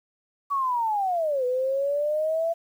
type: linear two-way sweep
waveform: sine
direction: down then up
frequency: 1141 to 493.9 to 674 Hz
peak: -22 dBFS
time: 0.5-2.54 s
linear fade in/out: 20 ms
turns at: 1.45 s
effects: 9-bit